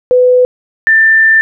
sine tone pair in turn, 500 / 1781.8 Hz, B4 / A6, +21 / +21 cents, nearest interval octave + minor seventh, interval 2200 cents, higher second, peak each -4 dBFS, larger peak neither, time 0.11-0.45 / 0.87-1.41 s, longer second, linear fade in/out 0 ms, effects none

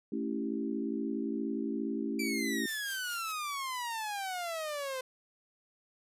sine chord, A dominant seventh, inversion none, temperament equal, 220 / 277.2 / 329.6 / 392 Hz, A3 / C#4 / E4 / G4, 0 / 0 / 0 / 0 cents, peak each -36 / -36 / -38 / -40 dBFS, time 0.12-2.66 s, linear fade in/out 5 ms
sawtooth exponential sweep, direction down, 2349 to 510 Hz, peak -31 dBFS, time 2.19-5.01 s, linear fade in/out 5 ms
blue noise with tremolo, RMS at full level -42 dBFS, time 2.66-3.33 s, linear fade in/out 20 ms, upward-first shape triangle, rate 4.8 Hz, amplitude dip 75%
effects resampled to 32000 Hz

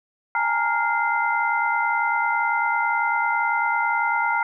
sine tone cluster, 811 / 859 / 929 / 1406 / 2074 Hz, G#5 / A5 / A#5 / F6 / C7, -41 / -42 / -6 / +11 / -16 cents, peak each -30 / -29 / -23 / -24 / -27 dBFS, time 0.35-4.43 s, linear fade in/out 2 ms, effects none

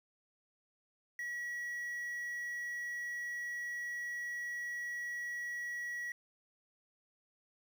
triangle tone with quantisation, 1925 Hz, B6, 45 cents flat, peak -36 dBFS, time 1.19-6.12 s, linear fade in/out 2 ms, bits 10, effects none

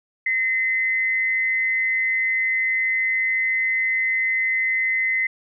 sine tone pair together, 1846.5 / 2053 Hz, A#6 / C7, -17 / -33 cents, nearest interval major second, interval 184 cents, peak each -28 / -19 dBFS, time 0.26-5.27 s, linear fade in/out 5 ms, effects none

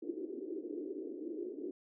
white band-pass noise, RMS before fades -42 dBFS, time 0.02-1.71 s, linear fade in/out 5 ms, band 300 to 390 Hz, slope 48 dB/octave, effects none

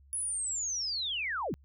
sine linear sweep, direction down, 10510 to 103.9 Hz, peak -31 dBFS, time 0.13-1.54 s, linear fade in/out 0 ms, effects added 69 Hz sine -56 dBFS peak until 1.64 s

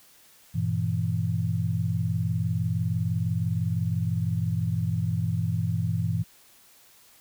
sine chord, E diminished, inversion first, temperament just, 98.89 / 118.67 / 164.81 Hz, G2 / Bb2 / E3, +16 / +31 / 0 cents, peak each -28 dBFS, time 0.54-6.24 s, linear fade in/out 20 ms, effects white hiss -56 dBFS RMS until 7.2 s

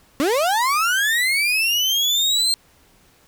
35% pulse linear sweep, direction up, 260 to 4205 Hz, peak -15 dBFS, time 0.2-2.54 s, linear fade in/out 0 ms, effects pink hiss -55 dBFS RMS until 3.27 s

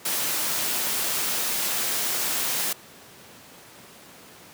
white noise, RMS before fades -26 dBFS, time 0.05-2.73 s, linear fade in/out 5 ms, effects pink hiss -47 dBFS RMS until 4.53 s + high-pass 150 Hz 12 dB/octave

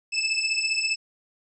25% pulse beating tone pair, 2614 / 2629 Hz, E7 / E7, -15 / -5 cents, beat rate 15 Hz, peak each -22 dBFS, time 0.12-0.96 s, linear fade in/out 20 ms, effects resampled to 24000 Hz

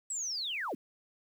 sine linear sweep, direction down, 7970 to 174.61 Hz, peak -33 dBFS, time 0.1-0.75 s, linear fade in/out 5 ms, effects 10-bit

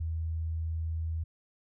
sine tone, 81 Hz, E2, 30 cents flat, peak -30 dBFS, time 0-1.24 s, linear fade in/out 10 ms, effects none

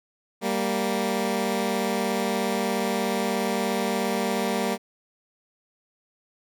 15% pulse tone pair together, 196.22 / 233.1 Hz, G3 / A#3, +2 / 0 cents, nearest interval minor third, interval 298 cents, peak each -20 dBFS, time 0.41-4.78 s, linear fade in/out 50 ms, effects none

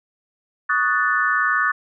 sine chord, D# half-diminished seventh, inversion third, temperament equal with one note detuned, 1124.2 / 1244.5 / 1480 / 1760 Hz, C#6 / D#6 / F#6 / A6, +24 / 0 / 0 / 0 cents, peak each -24 / -23 / -21 / -21 dBFS, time 0.69-1.72 s, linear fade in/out 10 ms, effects none

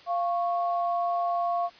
sine tone pair together, 695 / 1103.2 Hz, F5 / C#6, -9 / -9 cents, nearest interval minor sixth, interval 800 cents, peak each -25 / -31 dBFS, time 0.06-1.7 s, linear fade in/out 50 ms, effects white hiss -52 dBFS RMS until 1.79 s + resampled to 11025 Hz

